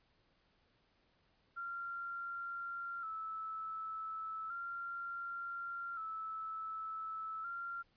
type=tone with vibrato; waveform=sine; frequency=1345 Hz; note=E6; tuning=34 cents sharp; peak=-40 dBFS; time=1.56-7.83 s; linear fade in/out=20 ms; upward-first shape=square; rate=0.34 Hz; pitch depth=47 cents each way; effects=pink hiss -74 dBFS RMS until 7.96 s + resampled to 11025 Hz